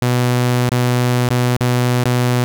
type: tone with dropouts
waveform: sawtooth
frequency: 123.47 Hz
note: B2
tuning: in tune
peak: -9 dBFS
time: 0.02-2.44 s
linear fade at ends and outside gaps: 0 ms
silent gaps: 0.693-0.718 / 1.288-1.305 / 1.567-1.607 / 2.039-2.056 s
effects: none